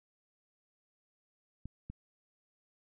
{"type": "clicks", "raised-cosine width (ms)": 5, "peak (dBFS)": -30, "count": 2, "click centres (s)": [1.656, 1.9], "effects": []}